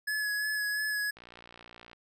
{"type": "tone with vibrato", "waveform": "square", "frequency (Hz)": 1696, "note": "G#6", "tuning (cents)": 36, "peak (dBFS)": -30, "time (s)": [0.07, 1.11], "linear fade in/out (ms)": 10, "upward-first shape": "sine", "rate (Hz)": 2.9, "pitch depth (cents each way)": 20}
{"type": "click train", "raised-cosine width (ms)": 0.3, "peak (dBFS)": -33, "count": 46, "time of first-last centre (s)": [1.17, 1.931], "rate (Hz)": 59.1}
{"effects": []}